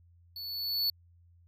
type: tone with level ramp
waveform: square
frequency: 4440 Hz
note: C#8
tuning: 2 cents sharp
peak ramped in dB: -40 to -26 dBFS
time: 0.36-0.9 s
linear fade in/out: 2 ms
effects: added 86 Hz sine -58 dBFS peak until 1.47 s